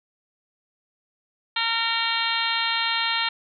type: harmonic tone with a mistuned harmonic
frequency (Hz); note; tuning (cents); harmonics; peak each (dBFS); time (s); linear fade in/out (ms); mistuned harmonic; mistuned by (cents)
458.4; A#4; -29; 2 / 3 / 4 / 5 / 6 / 7 / 8 / 9; -30 / -30 / -30 / -30 / -30 / -30 / -30 / -30; 1.56-3.29; 5; 6; +24
effects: none